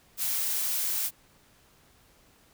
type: noise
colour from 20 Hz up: blue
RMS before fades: -29 dBFS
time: 0.17-1.11 s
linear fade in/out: 50 ms
effects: pink hiss -61 dBFS RMS until 2.53 s